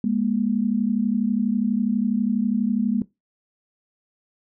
sine tone pair together, 206 / 238.2 Hz, G#3 / A#3, -14 / +38 cents, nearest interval minor third, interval 252 cents, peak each -22 dBFS, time 0.04-3.02 s, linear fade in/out 2 ms, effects noise-tail reverb RT60 0.2 s tail -18 dB re dry

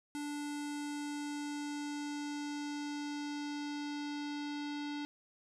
square tone with low-pass filter sweep, 292.1 Hz, D4, 9 cents flat, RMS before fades -40 dBFS, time 0.15-5.05 s, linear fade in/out 0 ms, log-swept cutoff 9400 to 4300 Hz, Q 1.8, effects none

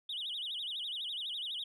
sine tone with vibrato, 3322 Hz, G#7, in tune, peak -35 dBFS, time 0.09-1.64 s, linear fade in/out 5 ms, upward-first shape sine, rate 12 Hz, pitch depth 240 cents each way, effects tanh soft clip ceiling -33 dBFS

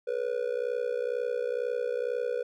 triangle tone with amplitude modulation, 487.9 Hz, B4, 21 cents flat, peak -22 dBFS, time 0.07-2.43 s, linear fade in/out 10 ms, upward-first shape sine, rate 62.1 Hz, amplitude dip 90%, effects none

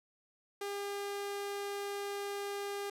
sawtooth tone, 402.8 Hz, G4, 47 cents sharp, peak -33 dBFS, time 0.61-2.9 s, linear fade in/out 5 ms, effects resampled to 32000 Hz + 10-bit

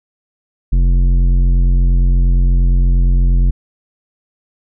sine tone with tanh clipping, 44.29 Hz, F1, 25 cents sharp, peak -10 dBFS, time 0.72-3.51 s, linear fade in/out 10 ms, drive 11 dB, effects none

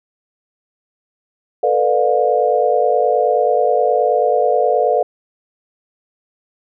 sine chord, B half-diminished seventh, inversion third, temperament just, 444.5 / 493.9 / 592.7 / 711.2 Hz, A4 / B4 / D5 / F5, +18 / 0 / +16 / +31 cents, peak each -18 / -17 / -18 / -17 dBFS, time 1.63-5.03 s, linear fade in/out 5 ms, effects none

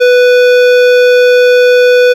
sine tone with hard clipping, 494.7 Hz, B4, 3 cents sharp, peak -5 dBFS, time 0-2.14 s, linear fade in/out 20 ms, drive 15 dB, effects none

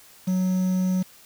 triangle tone with quantisation, 185 Hz, F#3, in tune, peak -18 dBFS, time 0.27-1.03 s, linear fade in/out 10 ms, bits 7, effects white hiss -51 dBFS RMS until 1.25 s

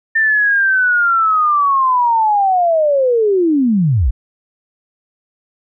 sine linear sweep, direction down, 1799 to 46.25 Hz, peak -10 dBFS, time 0.15-4.11 s, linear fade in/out 10 ms, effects none

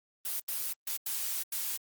blue noise bursts at uneven times, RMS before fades -34 dBFS, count 5, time 0.25-0.4 / 0.48-0.73 / 0.87-0.97 / 1.06-1.43 / 1.52-1.77 s, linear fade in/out 5 ms, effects Opus 24 kbps

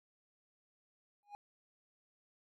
triangle tone with exponential growth, 821 Hz, G#5, 20 cents flat, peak -40 dBFS, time 1.23-1.35 s, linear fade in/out 0 ms, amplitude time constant 25 ms, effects none

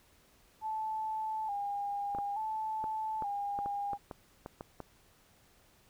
sine tone with vibrato, 840 Hz, G#5, 19 cents sharp, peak -33 dBFS, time 0.61-3.98 s, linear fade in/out 50 ms, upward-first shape square, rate 0.57 Hz, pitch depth 66 cents each way
clicks, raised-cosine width 1 ms, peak -27 dBFS, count 11, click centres 2.149 / 2.186 / 2.841 / 3.223 / 3.589 / 3.66 / 3.933 / 4.112 / 4.461 / 4.609 / 4.803 s
effects pink hiss -65 dBFS RMS until 5.89 s

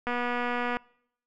click train, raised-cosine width 0.5 ms, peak -16 dBFS, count 171, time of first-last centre 0.07-0.77 s, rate 243 Hz, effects noise-tail reverb RT60 0.7 s tail -25 dB re dry

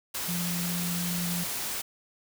sine tone in noise, 174.61 Hz, F3, in tune, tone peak -30 dBFS, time 0.28-1.44 s, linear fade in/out 10 ms, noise white, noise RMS -33 dBFS, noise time 0.14-1.82 s, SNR 0 dB, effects none

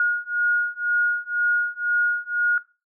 sine beating tone pair, 1436 / 1438 Hz, F6 / F#6, +48 / -50 cents, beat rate 2 Hz, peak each -22 dBFS, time 0-2.58 s, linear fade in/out 2 ms, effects noise-tail reverb RT60 0.3 s tail -20 dB re dry

